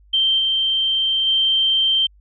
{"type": "tone with level steps", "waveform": "sine", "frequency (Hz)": 3136, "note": "G7", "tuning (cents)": 0, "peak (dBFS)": [-14, -16, -14], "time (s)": [0.13, 2.07], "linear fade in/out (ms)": 10, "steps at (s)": [0.38, 1.26], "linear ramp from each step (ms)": 20, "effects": ["added 50 Hz sine -48 dBFS peak until 2.2 s"]}